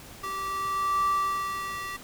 square tone with high-pass filter sweep, 388.4 Hz, G4, 16 cents flat, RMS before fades -29 dBFS, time 0.23-1.97 s, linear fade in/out 10 ms, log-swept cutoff 920 to 1500 Hz, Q 8.1, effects pink hiss -46 dBFS RMS until 2.03 s

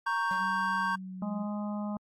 triangle chord, G diminished, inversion first, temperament equal, 932.3 / 1108.7 / 1568 Hz, Bb5 / Db6 / G6, 0 / 0 / 0 cents, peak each -30 dBFS, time 0.06-0.96 s, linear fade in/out 10 ms
square tone with exponential decay, 188.3 Hz, F#3, 31 cents sharp, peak -37 dBFS, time 0.31-0.58 s, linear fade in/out 0 ms, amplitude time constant 57 ms
sine tone with pitch glide, 191.5 to 185.08 Hz, G3 to F#3, -40 to +1 cents, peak -38 dBFS, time 0.37-1.47 s, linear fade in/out 50 ms, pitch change -59 cents, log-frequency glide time 0.8-1.2 s
harmonic tone, 207.7 Hz, G#3, in tune, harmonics 1 / 3 / 4 / 5 / 6, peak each -32 / -42 / -44 / -46 / -48 dBFS, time 1.22-1.97 s, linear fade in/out 2 ms
effects AAC 64 kbps

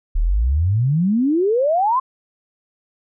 sine exponential sweep, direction up, 35 to 1080 Hz, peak -14 dBFS, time 0.15-2 s, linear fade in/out 10 ms, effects none

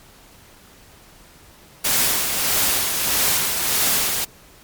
white noise with tremolo, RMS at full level -18 dBFS, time 1.84-4.25 s, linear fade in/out 10 ms, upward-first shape sine, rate 1.6 Hz, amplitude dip 40%, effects pink hiss -48 dBFS RMS until 4.63 s + MP3 96 kbps

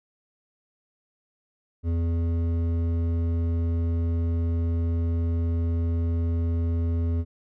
sine tone with hard clipping, 83.9 Hz, E2, 31 cents sharp, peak -24 dBFS, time 1.83-7.25 s, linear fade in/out 50 ms, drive 10 dB, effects none

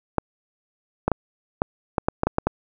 clicks, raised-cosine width 1 ms, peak -5 dBFS, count 10, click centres 0.183 / 1.08 / 1.117 / 1.619 / 1.982 / 2.085 / 2.234 / 2.27 / 2.384 / 2.47 s, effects none

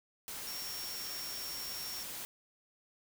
sine tone in noise, 5520 Hz, F8, 21 cents flat, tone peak -42 dBFS, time 0.47-2.03 s, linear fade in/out 0 ms, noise white, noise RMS -43 dBFS, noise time 0.28-2.25 s, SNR -2 dB, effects none

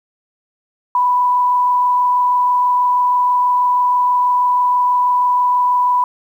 sine tone with frequency modulation, 989 Hz, B5, 2 cents sharp, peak -11 dBFS, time 0.95-6.04 s, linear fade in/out 2 ms, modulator 26.2 Hz, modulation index 0.35, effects 8-bit

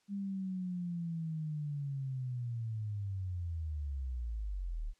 sine linear sweep, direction down, 202 to 34.65 Hz, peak -35 dBFS, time 0.08-4.94 s, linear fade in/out 50 ms, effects white hiss -74 dBFS RMS until 4.99 s + low-pass 7000 Hz 12 dB/octave

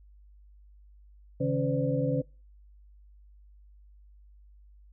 sine tone cluster, 138.3 / 158.6 / 278.2 / 507 / 578 Hz, C#3 / D#3 / C#4 / B4 / D5, -4 / +33 / +6 / +45 / -28 cents, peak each -29 / -33 / -31 / -30 / -37 dBFS, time 1.4-2.22 s, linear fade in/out 10 ms, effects noise-tail reverb RT60 0.3 s tail -22 dB re dry + added 50 Hz sine -52 dBFS peak until 4.92 s

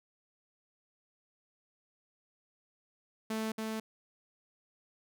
sawtooth tone with echo, 220 Hz, A3, in tune, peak -29 dBFS, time 3.3-3.52 s, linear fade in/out 5 ms, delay 280 ms, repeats 1, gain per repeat -2 dB, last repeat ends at 3.8 s, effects none

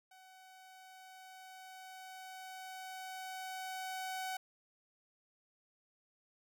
sawtooth tone with level ramp, 752 Hz, F#5, 28 cents sharp, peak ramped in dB -54 to -34 dBFS, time 0.11-4.37 s, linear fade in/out 5 ms, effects none

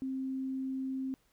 sine tone, 264.2 Hz, C4, 17 cents sharp, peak -33 dBFS, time 0.02-1.14 s, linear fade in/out 0 ms, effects pink hiss -71 dBFS RMS until 1.32 s

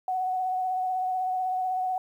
sine tone with vibrato, 743 Hz, F#5, 7 cents sharp, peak -25 dBFS, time 0.08-1.98 s, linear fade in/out 2 ms, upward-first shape triangle, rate 16 Hz, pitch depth 27 cents each way, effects 10-bit

